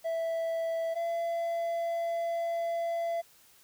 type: tone pair in turn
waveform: triangle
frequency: 659.3 / 675.5 Hz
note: E5 / E5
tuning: 0 / +42 cents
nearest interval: unison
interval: 42 cents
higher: second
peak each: -27 dBFS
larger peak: neither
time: 0.04-0.95 / 0.95-3.22 s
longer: second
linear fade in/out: 20 ms
effects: white hiss -60 dBFS RMS until 3.63 s